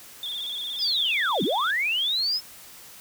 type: tone with vibrato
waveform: sine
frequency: 3467 Hz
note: A7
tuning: 26 cents flat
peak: -29 dBFS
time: 0.23-1.71 s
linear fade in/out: 2 ms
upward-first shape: square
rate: 17 Hz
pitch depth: 57 cents each way
type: linear two-way sweep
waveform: sine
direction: down then up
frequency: 5274 to 159.2 to 5274 Hz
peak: -22 dBFS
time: 0.78-2.41 s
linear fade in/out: 50 ms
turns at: 1.43 s
effects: white hiss -46 dBFS RMS until 3 s